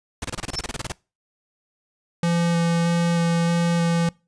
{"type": "noise bursts", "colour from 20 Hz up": "pink", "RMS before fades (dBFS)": -28, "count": 14, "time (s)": [0.22, 0.921], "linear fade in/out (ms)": 2, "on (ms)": 25, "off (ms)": 27}
{"type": "tone with exponential growth", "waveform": "sine", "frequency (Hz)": 5350, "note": "E8", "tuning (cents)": 25, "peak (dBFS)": -19, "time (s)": [0.49, 0.59], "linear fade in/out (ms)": 0, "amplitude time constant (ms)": 20}
{"type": "tone with vibrato", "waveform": "square", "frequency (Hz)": 169.7, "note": "F3", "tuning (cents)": -49, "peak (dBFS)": -19, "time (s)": [2.23, 4.09], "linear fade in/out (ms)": 2, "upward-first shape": "square", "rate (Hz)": 1.6, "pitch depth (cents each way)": 8}
{"effects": ["noise-tail reverb RT60 0.3 s tail -24 dB re dry", "resampled to 22050 Hz"]}